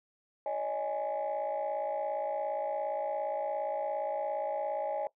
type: chord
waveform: sine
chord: C# suspended second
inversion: none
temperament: equal with one note detuned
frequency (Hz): 565 / 622.3 / 830.6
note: C#5 / D#5 / G#5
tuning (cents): +33 / 0 / 0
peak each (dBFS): -34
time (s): 0.46-5.07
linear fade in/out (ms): 2
effects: noise-tail reverb RT60 0.1 s tail -18 dB re dry + tanh soft clip ceiling -26 dBFS